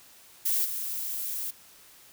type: noise with level steps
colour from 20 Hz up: violet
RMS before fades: -26 / -33 dBFS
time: 0.45-1.51 s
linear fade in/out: 10 ms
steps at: 0.64 s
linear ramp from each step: 20 ms
effects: white hiss -54 dBFS RMS until 2.12 s